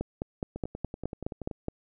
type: two click trains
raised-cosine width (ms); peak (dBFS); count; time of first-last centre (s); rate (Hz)
2; -17 / -23; 9 / 11; 0.01-1.684 / 0.56-1.512; 4.78 / 10.5
effects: none